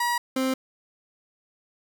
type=tone pair in turn; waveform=30% pulse; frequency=960 / 262 Hz; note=B5 / C4; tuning=-49 / +2 cents; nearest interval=octave + minor seventh; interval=2249 cents; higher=first; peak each=-20 dBFS; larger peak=neither; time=0-0.18 / 0.36-0.54 s; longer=neither; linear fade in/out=5 ms; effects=none